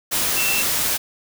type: tone in noise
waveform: sine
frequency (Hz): 2687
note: E7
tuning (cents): +33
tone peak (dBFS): -22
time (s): 0.36-0.63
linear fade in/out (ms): 20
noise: white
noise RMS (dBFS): -21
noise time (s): 0.11-0.98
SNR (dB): -4
effects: none